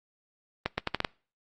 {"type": "accelerating click train", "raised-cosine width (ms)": 0.3, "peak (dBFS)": -10, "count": 6, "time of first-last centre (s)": [0.66, 1.048], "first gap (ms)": 120, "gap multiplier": 0.78, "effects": ["noise-tail reverb RT60 0.4 s tail -26 dB re dry", "Opus 24 kbps"]}